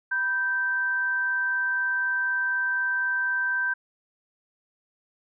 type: tone pair together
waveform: sine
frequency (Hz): 982.1 / 1559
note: B5 / G6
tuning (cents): -10 / -10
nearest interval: minor sixth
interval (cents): 800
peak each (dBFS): -35 / -23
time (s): 0.11-3.74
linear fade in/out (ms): 10
effects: none